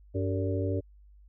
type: harmonic tone with a mistuned harmonic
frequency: 95.8 Hz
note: G2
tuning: 39 cents flat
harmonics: 1 / 3 / 4 / 5 / 6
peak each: -29 / -34 / -35 / -36 / -37 dBFS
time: 0.14-0.81 s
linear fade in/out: 20 ms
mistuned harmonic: 5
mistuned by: -86 cents
effects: added 50 Hz sine -52 dBFS peak until 1.28 s